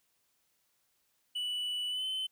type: tone with pitch glide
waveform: triangle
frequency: 2962 to 3056 Hz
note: F#7 to G7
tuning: +1 to -45 cents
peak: -31 dBFS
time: 1.35-2.27 s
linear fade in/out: 10 ms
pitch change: +54 cents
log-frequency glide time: 1.89-2.05 s
effects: white hiss -75 dBFS RMS until 2.31 s